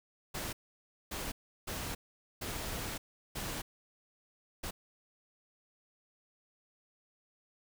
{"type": "noise bursts at uneven times", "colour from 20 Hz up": "pink", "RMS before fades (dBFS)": -39, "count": 6, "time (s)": [[0.34, 0.53], [1.11, 1.32], [1.67, 1.95], [2.41, 2.98], [3.35, 3.62], [4.63, 4.71]], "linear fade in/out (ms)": 10, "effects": []}